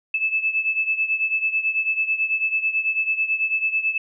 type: beating tone pair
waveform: sine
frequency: 2615 / 2624.1 Hz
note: E7 / E7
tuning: -15 / -9 cents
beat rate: 9.1 Hz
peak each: -21 / -25 dBFS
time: 0.14-3.98 s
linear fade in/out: 5 ms
effects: none